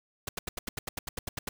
pink noise bursts, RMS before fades -34 dBFS, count 13, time 0.27-1.49 s, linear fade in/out 5 ms, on 20 ms, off 80 ms, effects none

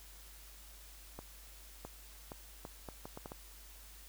accelerating click train, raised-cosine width 1 ms, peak -30 dBFS, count 9, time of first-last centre 1.19-3.319 s, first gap 660 ms, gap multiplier 0.71, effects added 50 Hz sine -55 dBFS peak until 4.08 s + white hiss -57 dBFS RMS until 4.08 s

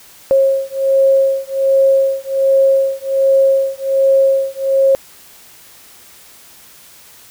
sine beating tone pair, 540 / 541.3 Hz, C#5 / C#5, -45 / -41 cents, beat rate 1.3 Hz, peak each -13 dBFS, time 0.31-4.95 s, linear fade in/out 0 ms, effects white hiss -42 dBFS RMS until 7.3 s

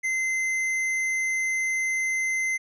sine tone with hard clipping, 2067 Hz, C7, 22 cents flat, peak -25 dBFS, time 0.03-2.58 s, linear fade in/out 20 ms, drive 8 dB, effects none

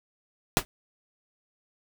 pink noise with exponential decay, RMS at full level -17 dBFS, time 0.57-0.65 s, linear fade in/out 0 ms, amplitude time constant 16 ms, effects none

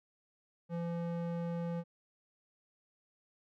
square tone with band-pass filter, 170 Hz, F3, 46 cents flat, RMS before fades -37 dBFS, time 0.69-1.84 s, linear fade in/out 50 ms, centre 350 Hz, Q 0.94, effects none

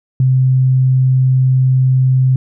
sine tone, 130 Hz, C3, 11 cents flat, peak -8 dBFS, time 0.2-2.36 s, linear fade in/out 2 ms, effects none

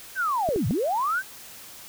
sine linear two-way sweep, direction down then up, 1612 to 91.1 to 1612 Hz, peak -22 dBFS, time 0.15-1.23 s, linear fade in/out 50 ms, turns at 0.67 s
clicks, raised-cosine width 2 ms, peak -17 dBFS, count 3, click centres 0.489 / 0.561 / 0.709 s
effects white hiss -44 dBFS RMS until 1.88 s

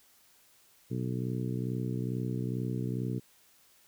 harmonic tone, 62.3 Hz, B1, 16 cents sharp, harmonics 2 / 3 / 4 / 5 / 6 / 7, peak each -33 / -37 / -39 / -41 / -43 / -44 dBFS, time 0.9-3.2 s, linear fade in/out 20 ms, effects white hiss -63 dBFS RMS until 3.87 s

